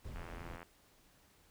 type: noise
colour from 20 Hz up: brown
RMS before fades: -47 dBFS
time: 0.04-0.57 s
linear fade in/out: 10 ms
type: click train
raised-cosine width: 0.5 ms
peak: -34 dBFS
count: 41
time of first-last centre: 0.16-0.629 s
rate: 85.2 Hz
effects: pink hiss -67 dBFS RMS until 1.5 s